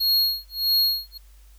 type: tone with tremolo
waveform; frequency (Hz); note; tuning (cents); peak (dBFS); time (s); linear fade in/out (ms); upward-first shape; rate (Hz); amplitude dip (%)
square; 4296; C8; +45; -17; 0-1.18; 10; sine; 1.6; 100
effects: added 50 Hz sine -47 dBFS peak until 1.58 s + white hiss -60 dBFS RMS until 1.58 s